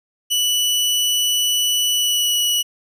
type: tone with pitch glide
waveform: sawtooth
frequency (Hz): 2960 to 2936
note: F#7 to F#7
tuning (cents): 0 to -14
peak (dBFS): -13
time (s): 0.3-2.63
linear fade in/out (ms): 20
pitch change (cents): -14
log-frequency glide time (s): 1.95-2.36
effects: none